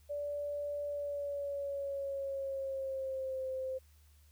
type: tone with pitch glide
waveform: sine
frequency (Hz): 580 to 522.7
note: D5 to C5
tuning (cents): -22 to -2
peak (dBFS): -35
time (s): 0.09-3.79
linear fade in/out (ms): 20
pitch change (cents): -180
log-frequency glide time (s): 0.86-3.47
effects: added 74 Hz sine -60 dBFS peak until 4.31 s + white hiss -70 dBFS RMS until 4.31 s